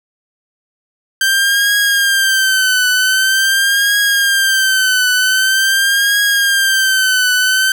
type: tone with vibrato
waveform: sawtooth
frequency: 1568 Hz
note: G6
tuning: in tune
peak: -7 dBFS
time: 1.21-7.72 s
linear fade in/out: 2 ms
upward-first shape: triangle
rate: 0.45 Hz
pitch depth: 86 cents each way
effects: none

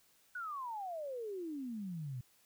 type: exponential sweep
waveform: sine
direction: down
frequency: 1502 to 119.1 Hz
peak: -39 dBFS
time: 0.35-2.21 s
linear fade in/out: 5 ms
effects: white hiss -69 dBFS RMS until 2.45 s

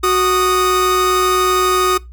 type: tone pair together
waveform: 45% pulse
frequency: 370 / 1237.4 Hz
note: F#4 / D#6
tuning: 0 / -10 cents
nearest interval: octave + major sixth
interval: 2090 cents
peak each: -15 dBFS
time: 0.03-1.98 s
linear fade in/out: 10 ms
effects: noise-tail reverb RT60 0.2 s tail -21 dB re dry + added 60 Hz sine -33 dBFS peak until 2.12 s

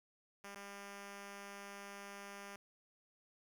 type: tone with dropouts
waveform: 5% pulse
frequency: 200 Hz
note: G3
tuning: 35 cents sharp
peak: -37 dBFS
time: 0.44-2.56 s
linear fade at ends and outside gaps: 2 ms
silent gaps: 0.547-0.557 s
effects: 12-bit

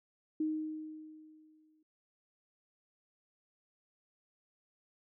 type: tone with exponential decay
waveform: sine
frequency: 311.1 Hz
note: D#4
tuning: in tune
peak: -29 dBFS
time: 0.4-1.83 s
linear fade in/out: 5 ms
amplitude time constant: 310 ms
effects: none

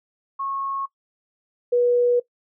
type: tone pair in turn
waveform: sine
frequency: 1094 / 485.9 Hz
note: C#6 / B4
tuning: -23 / -28 cents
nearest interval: octave + major second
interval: 1405 cents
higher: first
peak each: -25 / -15 dBFS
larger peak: second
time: 0.39-0.86 / 1.72-2.2 s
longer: second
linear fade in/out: 10 ms
effects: noise-tail reverb RT60 0.1 s tail -18 dB re dry

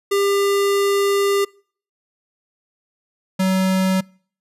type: tone pair in turn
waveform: square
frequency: 399.5 / 188.54 Hz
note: G4 / F#3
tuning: +33 / +33 cents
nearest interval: octave + minor second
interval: 1300 cents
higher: first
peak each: -16 dBFS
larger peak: neither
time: 0.11-1.45 / 3.39-4.01 s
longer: first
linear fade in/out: 10 ms
effects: noise-tail reverb RT60 0.5 s tail -26 dB re dry + resampled to 32000 Hz

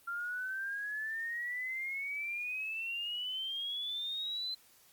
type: exponential sweep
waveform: sine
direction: up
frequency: 1379 to 4088 Hz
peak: -35 dBFS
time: 0.07-4.55 s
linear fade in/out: 10 ms
effects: white hiss -63 dBFS RMS until 4.92 s + Opus 32 kbps

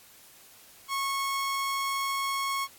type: tone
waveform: sawtooth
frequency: 1097 Hz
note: C#6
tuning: 18 cents flat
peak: -24 dBFS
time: 0.88-2.68 s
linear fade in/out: 50 ms
effects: white hiss -54 dBFS RMS until 2.78 s + AAC 64 kbps

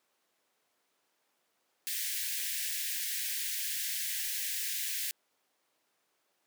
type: high-pass noise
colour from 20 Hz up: white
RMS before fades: -35 dBFS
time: 1.87-5.11 s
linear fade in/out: 0 ms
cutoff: 1600 Hz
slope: 96 dB/octave
effects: pink hiss -75 dBFS RMS until 6.46 s + high-pass 400 Hz 12 dB/octave

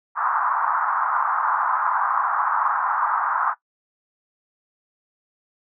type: band-pass noise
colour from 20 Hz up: pink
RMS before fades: -22 dBFS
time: 0.15-3.55 s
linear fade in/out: 50 ms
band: 880 to 1400 Hz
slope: 48 dB/octave
effects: noise-tail reverb RT60 0.1 s tail -18 dB re dry

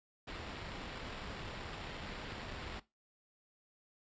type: noise with sample-and-hold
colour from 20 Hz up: pink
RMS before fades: -45 dBFS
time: 0.27-2.8 s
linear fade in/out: 10 ms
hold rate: 6300 Hz
effects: noise-tail reverb RT60 0.2 s tail -17 dB re dry + resampled to 16000 Hz

